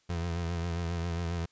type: tone with vibrato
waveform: 30% pulse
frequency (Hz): 85.2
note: F2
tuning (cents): -42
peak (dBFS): -28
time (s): 0.09-1.46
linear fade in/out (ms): 10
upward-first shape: sine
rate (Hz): 7.4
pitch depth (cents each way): 50
effects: white hiss -70 dBFS RMS until 1.51 s + resampled to 16000 Hz